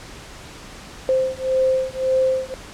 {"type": "beating tone pair", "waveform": "sine", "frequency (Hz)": [521, 522.8], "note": ["C5", "C5"], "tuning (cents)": [-7, -1], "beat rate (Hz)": 1.8, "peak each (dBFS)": -20, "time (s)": [1.09, 2.54], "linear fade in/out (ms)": 0, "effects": ["pink hiss -39 dBFS RMS until 2.73 s", "low-pass 8000 Hz 12 dB/octave"]}